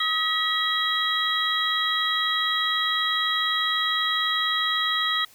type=tone cluster; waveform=sine; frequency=1267 / 1932 / 3284 / 3852 Hz; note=D#6 / B6 / G#7 / B7; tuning=+31 / -39 / -20 / -44 cents; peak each=-27 dBFS; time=0-5.25 s; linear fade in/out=5 ms; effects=white hiss -53 dBFS RMS until 5.34 s